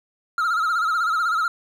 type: tone with vibrato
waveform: triangle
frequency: 1339 Hz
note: E6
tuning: 27 cents sharp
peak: -17 dBFS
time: 0.38-1.48 s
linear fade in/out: 2 ms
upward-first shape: sine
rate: 16 Hz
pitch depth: 100 cents each way
effects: none